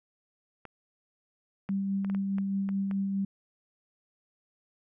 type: clicks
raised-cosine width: 0.5 ms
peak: -28 dBFS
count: 8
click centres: 0.653 / 1.69 / 2.047 / 2.099 / 2.148 / 2.384 / 2.69 / 2.912 s
type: tone with tremolo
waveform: sine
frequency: 196 Hz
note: G3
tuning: in tune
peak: -26 dBFS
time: 1.69-3.25 s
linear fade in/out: 5 ms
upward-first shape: sine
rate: 4.8 Hz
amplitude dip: 25%
effects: none